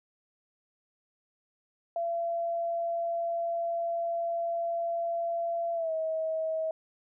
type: tone with pitch glide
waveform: sine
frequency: 678 to 639.9 Hz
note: E5 to D#5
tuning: +49 to +48 cents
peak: -28 dBFS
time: 1.96-6.71 s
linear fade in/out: 2 ms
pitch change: -101 cents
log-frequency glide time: 5.74-5.92 s
effects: none